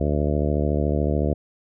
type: harmonic tone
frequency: 73.8 Hz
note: D2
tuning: 9 cents sharp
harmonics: 1 / 2 / 3 / 4 / 5 / 6 / 7 / 8 / 9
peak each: -23 / -26 / -28 / -29 / -30 / -31 / -31 / -32 / -33 dBFS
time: 0-1.34 s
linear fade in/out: 10 ms
effects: none